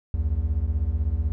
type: beating tone pair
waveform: triangle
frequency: 65.41 / 81.41 Hz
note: C2 / E2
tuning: 0 / -21 cents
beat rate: 16 Hz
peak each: -23 / -22 dBFS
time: 0.14-1.32 s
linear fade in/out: 0 ms
effects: none